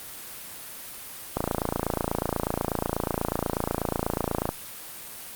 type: click train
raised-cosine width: 1 ms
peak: -10 dBFS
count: 89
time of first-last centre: 1.37-4.491 s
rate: 28.2 Hz
effects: white hiss -40 dBFS RMS until 5.35 s + Opus 32 kbps